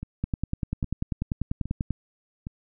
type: two click trains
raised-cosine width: 5 ms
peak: -21 / -14 dBFS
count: 4 / 18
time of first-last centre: 0.03-2.469 / 0.24-1.907 s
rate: 1.23 / 10.2 Hz
effects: none

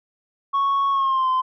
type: tone with pitch glide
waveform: sine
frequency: 1107 to 1032.9 Hz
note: C#6 to C6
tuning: -3 to -23 cents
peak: -15 dBFS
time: 0.53-1.42 s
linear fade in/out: 20 ms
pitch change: -120 cents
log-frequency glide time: 0.91-1.29 s
effects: tanh soft clip ceiling -16 dBFS

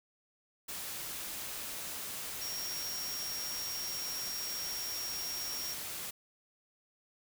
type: tone in noise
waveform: sine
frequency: 5588 Hz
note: F8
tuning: in tune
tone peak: -38 dBFS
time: 2.41-5.74 s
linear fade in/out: 10 ms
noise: white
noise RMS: -41 dBFS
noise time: 0.68-6.11 s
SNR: 0 dB
effects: none

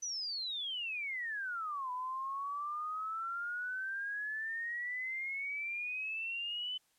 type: exponential two-way sweep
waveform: sine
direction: down then up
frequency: 6080 to 992 to 3035 Hz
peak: -36 dBFS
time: 0.02-6.78 s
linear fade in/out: 10 ms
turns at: 1.91 s
effects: white hiss -73 dBFS RMS until 6.98 s + low-pass 12000 Hz 12 dB/octave

